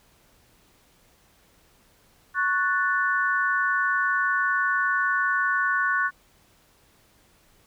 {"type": "chord", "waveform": "sine", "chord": "F# minor", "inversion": "second", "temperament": "equal", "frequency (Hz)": [1108.7, 1480, 1760], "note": ["C#6", "F#6", "A6"], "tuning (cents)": [0, 0, 0], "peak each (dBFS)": [-26, -23, -28], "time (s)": [2.34, 6.11], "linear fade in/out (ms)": 50, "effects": ["pink hiss -60 dBFS RMS until 7.66 s"]}